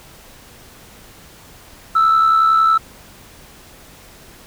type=tone with amplitude modulation; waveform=sine; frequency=1318.5 Hz; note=E6; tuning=in tune; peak=-6 dBFS; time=1.95-2.78 s; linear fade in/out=10 ms; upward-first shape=sine; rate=70.9 Hz; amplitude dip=55%; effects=tanh soft clip ceiling -7 dBFS + pink hiss -43 dBFS RMS until 4.46 s